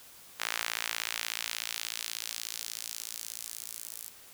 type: tone with high-pass filter sweep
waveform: sawtooth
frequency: 56.5 Hz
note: A1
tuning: 47 cents sharp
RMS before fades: -38 dBFS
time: 0.39-4.1 s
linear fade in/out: 20 ms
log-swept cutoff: 1600 to 9600 Hz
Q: 0.92
effects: white hiss -53 dBFS RMS until 4.33 s